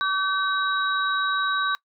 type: tone cluster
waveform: sine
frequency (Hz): 1145 / 1534 / 3842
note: D6 / G6 / B7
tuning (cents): -44 / -38 / -48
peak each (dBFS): -24 / -25 / -29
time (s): 0.01-1.75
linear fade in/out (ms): 0
effects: noise-tail reverb RT60 0.1 s tail -23 dB re dry